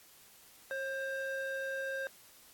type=ring-modulated tone; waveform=triangle; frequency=1064 Hz; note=C6; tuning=29 cents sharp; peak=-30 dBFS; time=0.71-2.07 s; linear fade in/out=0 ms; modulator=525 Hz; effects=white hiss -59 dBFS RMS until 2.53 s + AAC 64 kbps